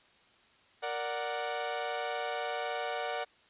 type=chord; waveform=sawtooth; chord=Bb augmented; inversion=none; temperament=equal; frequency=466.2 / 587.3 / 740 Hz; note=Bb4 / D5 / F#5; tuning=0 / 0 / 0 cents; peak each=-35 / -34 / -32 dBFS; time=0.82-3.25 s; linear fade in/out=20 ms; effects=white hiss -63 dBFS RMS until 3.49 s + resampled to 8000 Hz